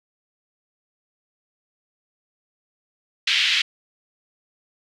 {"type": "band-pass noise", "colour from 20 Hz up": "white", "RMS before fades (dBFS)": -20, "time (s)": [3.27, 3.62], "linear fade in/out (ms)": 5, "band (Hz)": [2100, 3600], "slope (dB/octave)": 24, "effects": []}